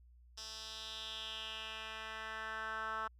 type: tone with band-pass filter sweep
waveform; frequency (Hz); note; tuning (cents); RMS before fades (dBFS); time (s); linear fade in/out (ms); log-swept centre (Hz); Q
10% pulse; 220; A3; 0; -44; 0.37-3.08; 10; 5100 to 1300; 3.4
effects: added 60 Hz sine -59 dBFS peak until 3.19 s